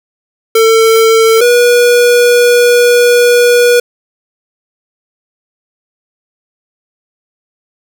square tone pair in turn, 448.8 / 483.9 Hz, A4 / B4, +34 / -35 cents, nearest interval minor second, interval 131 cents, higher second, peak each -5 dBFS, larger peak neither, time 0.55-1.41 / 1.41-3.8 s, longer second, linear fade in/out 5 ms, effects none

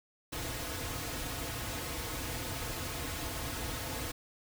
pink noise with comb filter, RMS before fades -38 dBFS, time 0.32-4.12 s, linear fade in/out 10 ms, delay 5.1 ms, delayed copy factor -0.7, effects none

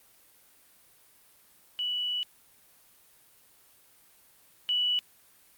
sine tone pair in turn, 2953 / 2953 Hz, F#7 / F#7, -4 / -4 cents, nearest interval unison, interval 0 cents, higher neither, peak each -28 / -24 dBFS, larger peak second, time 1.79-2.23 / 4.69-4.99 s, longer first, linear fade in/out 0 ms, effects white hiss -60 dBFS RMS until 5.57 s + Opus 32 kbps

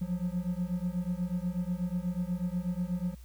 triangle beating tone pair, 174.61 / 182.81 Hz, F3 / F#3, 0 / -21 cents, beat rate 8.2 Hz, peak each -31 dBFS, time 0.01-3.15 s, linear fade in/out 10 ms, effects added 60 Hz sine -46 dBFS peak until 3.24 s + white hiss -62 dBFS RMS until 3.24 s

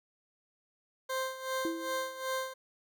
20% pulse tone with tremolo, 523.3 Hz, C5, in tune, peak -26 dBFS, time 1.09-2.54 s, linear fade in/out 10 ms, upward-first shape sine, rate 2.6 Hz, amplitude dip 75%
sine tone with exponential decay, 330.9 Hz, E4, 7 cents sharp, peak -29 dBFS, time 1.65-2.25 s, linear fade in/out 1 ms, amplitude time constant 130 ms
effects none

